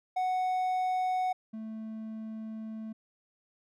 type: tone pair in turn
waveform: triangle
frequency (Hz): 740 / 220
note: F#5 / A3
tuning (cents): 0 / 0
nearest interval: octave + major sixth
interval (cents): 2100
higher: first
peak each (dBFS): -25 / -35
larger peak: first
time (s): 0.16-1.33 / 1.53-2.93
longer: second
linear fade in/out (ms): 10
effects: none